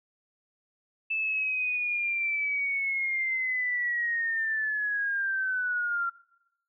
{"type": "linear sweep", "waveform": "sine", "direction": "down", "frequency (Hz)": [2637, 1372], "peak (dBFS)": -26, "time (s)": [1.1, 6.1], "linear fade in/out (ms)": 10, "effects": ["noise-tail reverb RT60 0.9 s tail -23 dB re dry"]}